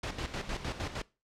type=noise with tremolo; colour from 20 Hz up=pink; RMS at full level=-35 dBFS; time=0.03-1.02 s; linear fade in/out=5 ms; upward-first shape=square; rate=6.5 Hz; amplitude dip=65%; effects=noise-tail reverb RT60 0.3 s tail -22 dB re dry + low-pass 5000 Hz 12 dB/octave